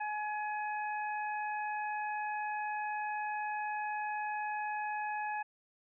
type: harmonic tone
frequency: 844 Hz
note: G#5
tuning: 28 cents sharp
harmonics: 1 / 2 / 3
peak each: -35 / -41 / -45 dBFS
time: 0-5.43 s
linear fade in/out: 10 ms
effects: none